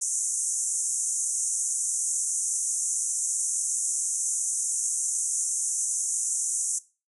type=band-pass noise; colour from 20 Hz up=pink; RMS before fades=-28 dBFS; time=0.01-6.79 s; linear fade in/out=10 ms; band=6100 to 10000 Hz; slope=96 dB/octave; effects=noise-tail reverb RT60 0.3 s tail -18 dB re dry